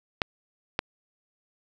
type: clicks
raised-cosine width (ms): 0.3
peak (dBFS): -7 / -8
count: 2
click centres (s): 0.218 / 0.791
effects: none